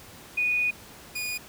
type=tone pair in turn; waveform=sine / sawtooth; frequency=2469 / 2457 Hz; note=D#7 / D#7; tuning=-14 / -22 cents; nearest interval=unison; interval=8 cents; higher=first; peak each=-22 / -26 dBFS; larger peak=first; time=0.37-0.71 / 1.15-1.38 s; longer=first; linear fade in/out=10 ms; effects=pink hiss -47 dBFS RMS until 1.48 s + high-pass 60 Hz 12 dB/octave